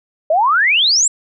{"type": "exponential sweep", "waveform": "sine", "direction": "up", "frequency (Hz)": [598, 7920], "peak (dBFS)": -10, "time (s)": [0.3, 1.08], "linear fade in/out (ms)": 5, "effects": []}